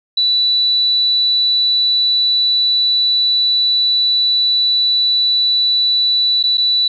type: tone with dropouts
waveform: sine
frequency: 3960 Hz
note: B7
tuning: 4 cents sharp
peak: -11 dBFS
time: 0.17-6.88 s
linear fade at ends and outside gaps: 5 ms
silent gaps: 6.429-6.437 / 6.573-6.579 s
effects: none